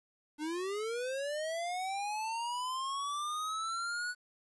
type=linear sweep; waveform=square; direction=up; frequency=293.7 to 1480 Hz; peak=-35 dBFS; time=0.38-4.15 s; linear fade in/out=50 ms; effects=resampled to 24000 Hz + 11-bit